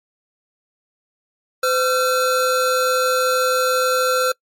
square tone pair together, 510.5 / 1363 Hz, C5 / F6, -43 / -43 cents, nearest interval octave + perfect fourth, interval 1700 cents, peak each -19 dBFS, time 1.63-4.32 s, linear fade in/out 5 ms, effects noise-tail reverb RT60 0.1 s tail -26 dB re dry + MP3 64 kbps

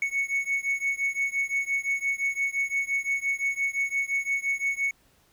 triangle beating tone pair, 2213 / 2218.8 Hz, C#7 / C#7, -3 / +1 cents, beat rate 5.8 Hz, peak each -26 / -27 dBFS, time 0.02-4.91 s, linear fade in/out 2 ms, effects pink hiss -63 dBFS RMS until 5.32 s

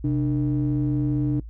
triangle ring-modulated tone, 83.9 Hz, E2, 31 cents sharp, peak -15 dBFS, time 0.04-1.4 s, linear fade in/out 5 ms, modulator 214 Hz, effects noise-tail reverb RT60 0.1 s tail -22 dB re dry + added 55 Hz sine -35 dBFS peak until 1.49 s

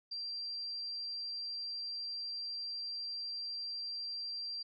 sine tone, 4722 Hz, D8, 9 cents sharp, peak -38 dBFS, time 0.11-4.63 s, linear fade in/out 10 ms, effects none

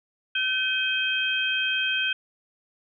sine tone cluster, 1531 / 2533 / 3181 Hz, G6 / D#7 / G7, -41 / +30 / +25 cents, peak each -27 dBFS, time 0.35-2.13 s, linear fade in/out 5 ms, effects none

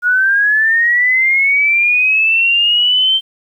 sine linear sweep, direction up, 1437 to 3136 Hz, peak -9 dBFS, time 0.02-3.21 s, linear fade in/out 50 ms, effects 8-bit

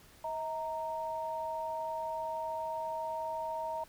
sine tone pair together, 639.4 / 927 Hz, D#5 / A#5, +47 / -10 cents, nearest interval tritone, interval 643 cents, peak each -38 / -36 dBFS, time 0.24-3.84 s, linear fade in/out 5 ms, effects pink hiss -59 dBFS RMS until 3.88 s

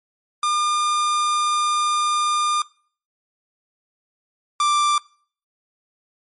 45% pulse tone pair in turn, 1205 / 1179.5 Hz, D6 / D6, +44 / +7 cents, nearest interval unison, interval 37 cents, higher first, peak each -18 / -16 dBFS, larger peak second, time 0.43-2.62 / 4.6-4.98 s, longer first, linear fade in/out 2 ms, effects noise-tail reverb RT60 0.5 s tail -24 dB re dry + MP3 48 kbps

